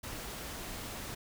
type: noise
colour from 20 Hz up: pink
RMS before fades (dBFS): -42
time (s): 0.03-1.15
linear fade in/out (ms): 10
effects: none